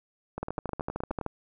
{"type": "two click trains", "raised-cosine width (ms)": 1, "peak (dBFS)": [-20, -17], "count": [9, 12], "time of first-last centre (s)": [[0.38, 1.212], [0.43, 1.263]], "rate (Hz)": [9.61, 13.2], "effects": []}